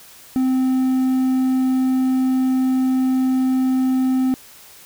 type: tone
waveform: triangle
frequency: 259.4 Hz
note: C4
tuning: 15 cents flat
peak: -13 dBFS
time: 0.36-4.34 s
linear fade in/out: 0 ms
effects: white hiss -44 dBFS RMS until 4.85 s